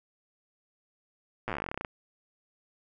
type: slowing click train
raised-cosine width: 0.5 ms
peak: -18 dBFS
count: 20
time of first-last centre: 1.48-1.848 s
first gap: 8 ms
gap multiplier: 1.09
effects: none